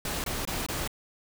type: noise bursts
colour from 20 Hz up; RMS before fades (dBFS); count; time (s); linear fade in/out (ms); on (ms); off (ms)
pink; -32; 4; 0.05-0.876; 2; 190; 22
effects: none